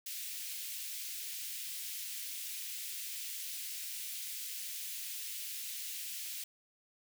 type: high-pass noise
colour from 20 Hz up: white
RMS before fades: -42 dBFS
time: 0.06-6.44 s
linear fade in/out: 5 ms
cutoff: 2200 Hz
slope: 24 dB/octave
effects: none